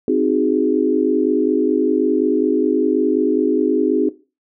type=chord; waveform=sine; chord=Ab dominant seventh; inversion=first; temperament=equal; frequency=261.6 / 311.1 / 370 / 415.3 Hz; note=C4 / Eb4 / Gb4 / Ab4; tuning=0 / 0 / 0 / 0 cents; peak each=-19 dBFS; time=0.08-4.09 s; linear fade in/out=2 ms; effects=noise-tail reverb RT60 0.3 s tail -17 dB re dry